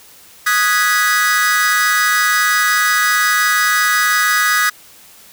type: chord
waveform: 45% pulse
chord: G# minor seventh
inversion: second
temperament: equal with one note detuned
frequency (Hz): 1244.5 / 1480 / 1661.2 / 1961.9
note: D#6 / F#6 / G#6 / B6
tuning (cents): 0 / 0 / 0 / -12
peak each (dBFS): -17 / -20 / -17 / -18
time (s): 0.46-4.7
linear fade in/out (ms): 10
effects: white hiss -43 dBFS RMS until 5.32 s